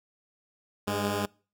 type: tone pair together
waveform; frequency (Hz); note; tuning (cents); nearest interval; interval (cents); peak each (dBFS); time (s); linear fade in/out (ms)
10% pulse; 100.4 / 205.8; G2 / G#3; +42 / -16; octave; 1242; -23 / -21; 0.87-1.26; 10
effects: noise-tail reverb RT60 0.4 s tail -26 dB re dry